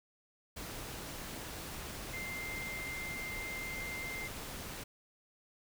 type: tone in noise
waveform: sine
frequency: 2093 Hz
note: C7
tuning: in tune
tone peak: -40 dBFS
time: 2.13-4.28 s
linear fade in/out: 10 ms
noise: pink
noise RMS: -44 dBFS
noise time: 0.56-4.84 s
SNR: +1 dB
effects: none